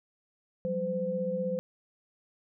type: tone cluster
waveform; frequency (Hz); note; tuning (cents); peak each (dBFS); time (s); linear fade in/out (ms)
sine; 179.1 / 194.9 / 512; F3 / G3 / C5; +44 / -10 / -38; -36 / -36 / -30; 0.65-1.59; 0
effects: none